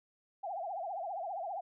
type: tone with vibrato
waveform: sine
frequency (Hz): 730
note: F#5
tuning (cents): -24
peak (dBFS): -36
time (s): 0.43-1.61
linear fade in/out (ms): 10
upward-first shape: triangle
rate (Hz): 15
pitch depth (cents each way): 230
effects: none